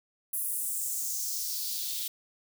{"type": "noise with high-pass filter sweep", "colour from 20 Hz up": "blue", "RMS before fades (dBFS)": -33, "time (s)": [0.33, 2.08], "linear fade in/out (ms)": 5, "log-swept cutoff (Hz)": [11000, 3300], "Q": 2.6, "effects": []}